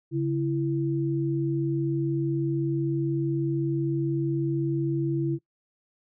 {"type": "tone pair together", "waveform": "sine", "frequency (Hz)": [140.01, 333], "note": ["C#3", "E4"], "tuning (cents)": [18, 18], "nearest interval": "octave + minor third", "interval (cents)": 1500, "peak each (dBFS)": -26, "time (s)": [0.11, 5.39], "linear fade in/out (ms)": 50, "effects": ["noise-tail reverb RT60 0.1 s tail -21 dB re dry"]}